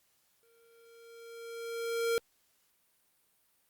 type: tone with exponential growth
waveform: square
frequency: 462.9 Hz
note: A#4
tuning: 12 cents flat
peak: -27 dBFS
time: 0.43-2.18 s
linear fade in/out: 0 ms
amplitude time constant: 380 ms
effects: white hiss -72 dBFS RMS until 3.69 s + Opus 48 kbps